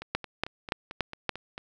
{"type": "two click trains", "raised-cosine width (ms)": 0.3, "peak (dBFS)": [-10, -22], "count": [5, 8], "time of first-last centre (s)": [[0.15, 1.293], [0.02, 1.579]], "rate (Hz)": [3.5, 4.49], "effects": []}